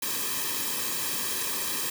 white noise with comb filter, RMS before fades -30 dBFS, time 0.02-1.9 s, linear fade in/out 5 ms, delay 1.4 ms, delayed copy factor -0.8, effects none

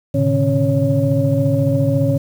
sine tone cluster, 110.5 / 134 / 148.3 / 273.5 / 556 Hz, A2 / C3 / D3 / C#4 / C#5, +8 / +42 / +17 / -23 / +5 cents, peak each -19 dBFS, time 0.14-2.18 s, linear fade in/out 10 ms, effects tanh soft clip ceiling -3 dBFS + 7-bit

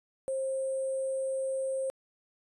sine tone with sample-and-hold, 531 Hz, C5, 25 cents sharp, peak -29 dBFS, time 0.28-1.9 s, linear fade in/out 0 ms, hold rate 8820 Hz, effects resampled to 32000 Hz

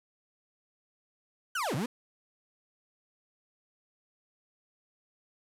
35% pulse linear two-way sweep, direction down then up, 1568 to 114.3 to 259.7 Hz, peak -28 dBFS, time 1.55-1.86 s, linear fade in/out 5 ms, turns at 1.75 s, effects resampled to 32000 Hz + 9-bit

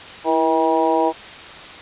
harmonic tone with a mistuned harmonic, 160 Hz, D#3, 49 cents sharp, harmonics 2 / 3 / 4 / 5 / 6, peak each -21 / -21 / -21 / -21 / -21 dBFS, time 0.24-1.13 s, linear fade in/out 50 ms, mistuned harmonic 2, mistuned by +52 cents, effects white hiss -36 dBFS RMS until 1.81 s + resampled to 8000 Hz

